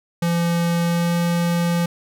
square tone with pitch glide, 170.5 to 171.69 Hz, F3 to F3, -41 to -29 cents, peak -18 dBFS, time 0.22-1.86 s, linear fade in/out 5 ms, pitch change +12 cents, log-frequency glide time 0.83-1.15 s, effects none

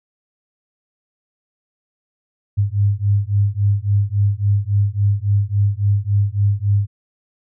sine beating tone pair, 99.7 / 103.3 Hz, G2 / G#2, +30 / -9 cents, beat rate 3.6 Hz, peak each -17 dBFS, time 2.57-6.87 s, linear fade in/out 20 ms, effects none

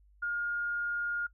sine tone, 1420 Hz, F6, 28 cents sharp, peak -30 dBFS, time 0.22-1.27 s, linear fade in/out 10 ms, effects noise-tail reverb RT60 0.1 s tail -23 dB re dry + added 50 Hz sine -59 dBFS peak until 1.33 s

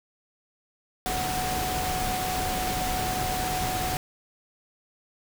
sine tone in noise, 740 Hz, F#5, in tune, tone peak -29 dBFS, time 1.06-3.97 s, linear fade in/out 0 ms, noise pink, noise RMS -30 dBFS, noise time 1.06-3.97 s, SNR -2 dB, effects none

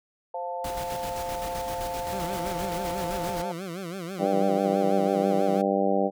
sine chord, F major, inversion second, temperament equal with one note detuned, 523.3 / 698.5 / 882.5 Hz, C5 / F5 / A5, 0 / 0 / +5 cents, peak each -34 dBFS, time 0.34-3.52 s, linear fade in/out 5 ms
pink noise with tremolo, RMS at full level -36 dBFS, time 0.64-3.42 s, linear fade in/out 5 ms, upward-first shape square, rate 7.7 Hz, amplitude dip 45%
20% pulse tone with vibrato, 180 Hz, F#3, 47 cents flat, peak -28 dBFS, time 2.12-5.62 s, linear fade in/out 10 ms, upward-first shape sine, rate 6.1 Hz, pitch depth 160 cents each way
harmonic tone, 98 Hz, G2, in tune, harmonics 2 / 3 / 4 / 5 / 6 / 7 / 8, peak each -28 / -30 / -30 / -28 / -27 / -33 / -29 dBFS, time 4.18-6.11 s, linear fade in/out 50 ms
effects none

